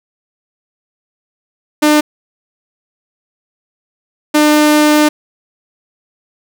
sawtooth tone bursts at uneven times, 300.8 Hz, D4, 42 cents sharp, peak -3 dBFS, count 2, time 1.82-2.01 / 4.34-5.09 s, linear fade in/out 10 ms, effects none

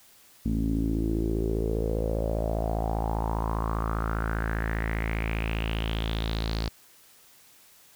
sawtooth tone with low-pass filter sweep, 55 Hz, A1, in tune, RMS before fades -28 dBFS, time 0.45-6.69 s, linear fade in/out 10 ms, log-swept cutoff 240 to 4600 Hz, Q 5.6, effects white hiss -56 dBFS RMS until 7.95 s

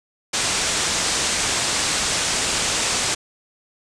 white low-pass noise, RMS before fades -22 dBFS, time 0.33-3.15 s, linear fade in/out 10 ms, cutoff 8700 Hz, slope 48 dB/octave, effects none

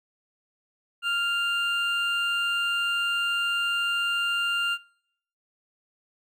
triangle tone pair together, 1396.9 / 2794 Hz, F6 / F7, 0 / 0 cents, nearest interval octave, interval 1200 cents, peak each -25 dBFS, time 1.02-4.78 s, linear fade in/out 50 ms, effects noise-tail reverb RT60 0.7 s tail -22 dB re dry

